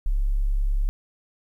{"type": "tone", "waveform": "sine", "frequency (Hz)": 34.65, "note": "C#1", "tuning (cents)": 0, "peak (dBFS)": -19, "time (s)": [0.06, 0.89], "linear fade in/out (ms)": 0, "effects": ["10-bit"]}